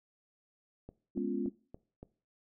click train, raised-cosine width 2 ms, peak -33 dBFS, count 5, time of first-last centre 0.89-2.03 s, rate 3.51 Hz
sine chord, C# dominant seventh, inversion second, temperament equal, 207.7 / 246.9 / 277.2 / 349.2 Hz, G#3 / B3 / C#4 / E#4, 0 / 0 / 0 / 0 cents, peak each -37 dBFS, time 1.15-1.5 s, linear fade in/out 20 ms
effects noise-tail reverb RT60 0.4 s tail -19 dB re dry

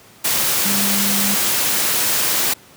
sine tone in noise, 200.1 Hz, G3, 36 cents sharp, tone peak -22 dBFS, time 0.65-1.35 s, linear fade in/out 10 ms, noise white, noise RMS -18 dBFS, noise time 0.24-2.54 s, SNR -7 dB, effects pink hiss -46 dBFS RMS until 2.76 s + high-pass 100 Hz 12 dB/octave

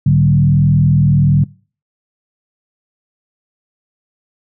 sine tone with frequency modulation, 145.4 Hz, D3, 17 cents flat, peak -7 dBFS, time 0.06-1.44 s, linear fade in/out 5 ms, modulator 41.3 Hz, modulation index 0.91, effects noise-tail reverb RT60 0.4 s tail -23 dB re dry

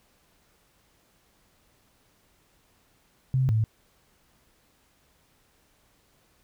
sine tone pair in turn, 130.81 / 110 Hz, C3 / A2, 0 / 0 cents, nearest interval minor third, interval 300 cents, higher first, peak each -20 dBFS, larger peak neither, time 3.34-3.49 / 3.49-3.64 s, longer neither, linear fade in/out 0 ms, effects pink hiss -65 dBFS RMS until 6.43 s

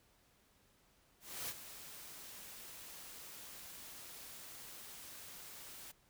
white noise with ADSR envelope, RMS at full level -41 dBFS, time 1.2-5.92 s, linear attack 290 ms, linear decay 41 ms, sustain -11 dB, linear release 12 ms, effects pink hiss -71 dBFS RMS until 6.09 s

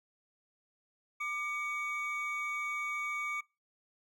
triangle tone pair together, 1193.5 / 2253 Hz, D6 / C#7, +28 / +28 cents, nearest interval major seventh, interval 1100 cents, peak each -36 / -34 dBFS, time 1.2-3.41 s, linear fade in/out 10 ms, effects noise-tail reverb RT60 0.3 s tail -26 dB re dry

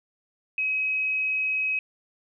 sine tone, 2544 Hz, D#7, 38 cents sharp, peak -23 dBFS, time 0.58-1.79 s, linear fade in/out 2 ms, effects none

